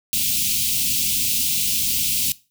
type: band-stop noise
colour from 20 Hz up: white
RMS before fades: -21 dBFS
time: 0.13-2.32 s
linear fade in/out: 0 ms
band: 270 to 2500 Hz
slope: 48 dB/octave
effects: noise-tail reverb RT60 0.3 s tail -19 dB re dry